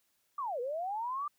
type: linear two-way sweep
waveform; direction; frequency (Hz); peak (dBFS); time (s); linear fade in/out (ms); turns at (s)
sine; down then up; 1200 to 466.2 to 1200; -33; 0.38-1.28; 5; 0.6
effects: white hiss -75 dBFS RMS until 1.38 s